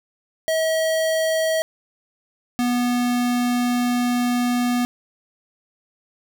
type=tone pair in turn; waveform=square; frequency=641 / 244.3 Hz; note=E5 / B3; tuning=-49 / -19 cents; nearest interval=octave + perfect fourth; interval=1670 cents; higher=first; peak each=-19 dBFS; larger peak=neither; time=0.48-1.62 / 2.59-4.85 s; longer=second; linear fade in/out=0 ms; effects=none